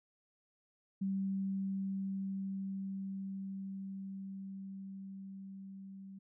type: tone with level ramp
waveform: sine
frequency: 193.8 Hz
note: G3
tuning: 20 cents flat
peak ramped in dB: -32 to -47 dBFS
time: 1.01-6.19 s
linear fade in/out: 10 ms
effects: none